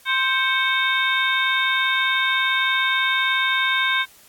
harmonic tone with a mistuned harmonic, 523.3 Hz, C5, in tune, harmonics 2 / 3 / 4 / 5 / 6 / 7, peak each -25 / -22 / -23 / -33 / -35 / -24 dBFS, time 0.05-4.06 s, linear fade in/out 50 ms, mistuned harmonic 4, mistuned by +98 cents, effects white hiss -51 dBFS RMS until 4.28 s + AAC 64 kbps

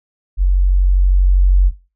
sine tone with level ramp, 46.25 Hz, F#1, in tune, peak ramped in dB -9 to -6 dBFS, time 0.37-1.72 s, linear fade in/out 50 ms, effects noise-tail reverb RT60 0.3 s tail -19 dB re dry

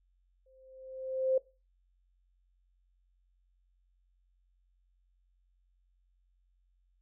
sine tone with exponential growth, 523.3 Hz, C5, in tune, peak -23 dBFS, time 0.46-1.38 s, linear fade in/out 5 ms, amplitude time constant 200 ms, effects noise-tail reverb RT60 0.3 s tail -21 dB re dry + added 45 Hz sine -68 dBFS peak until 7.01 s

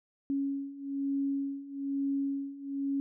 sine beating tone pair, 276.3 / 277.4 Hz, C#4 / C#4, -6 / +1 cents, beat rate 1.1 Hz, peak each -35 / -32 dBFS, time 0.3-3 s, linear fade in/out 0 ms, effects none

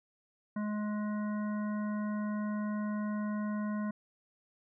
harmonic tone, 210.1 Hz, G#3, 20 cents sharp, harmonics 1 / 3 / 5 / 7 / 9, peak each -32 / -45 / -45 / -49 / -53 dBFS, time 0.56-3.91 s, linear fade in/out 5 ms, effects none

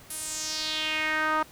sawtooth tone with band-pass filter sweep, 311.1 Hz, D#4, in tune, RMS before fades -29 dBFS, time 0.1-1.43 s, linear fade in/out 5 ms, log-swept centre 11000 to 1100 Hz, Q 3.1, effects pink hiss -51 dBFS RMS until 1.51 s

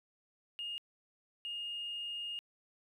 sine tone bursts at uneven times, 2843 Hz, F7, 30 cents sharp, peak -37 dBFS, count 2, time 0.59-0.78 / 1.45-2.39 s, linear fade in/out 0 ms, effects tanh soft clip ceiling -33 dBFS + 12-bit

